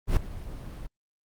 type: noise with ADSR envelope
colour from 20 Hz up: brown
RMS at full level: -19 dBFS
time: 0.07-0.87 s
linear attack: 97 ms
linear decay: 5 ms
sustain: -18 dB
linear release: 9 ms
effects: Opus 24 kbps